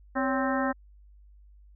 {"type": "harmonic tone with a mistuned harmonic", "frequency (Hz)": 261.6, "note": "C4", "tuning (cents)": 0, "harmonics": [1, 2, 3, 4, 5, 6, 7], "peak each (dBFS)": [-28, -31, -33, -34, -35, -36, -36], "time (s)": [0.15, 0.73], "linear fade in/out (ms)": 20, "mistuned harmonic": 2, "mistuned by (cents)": 110, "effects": ["added 50 Hz sine -51 dBFS peak until 1.75 s"]}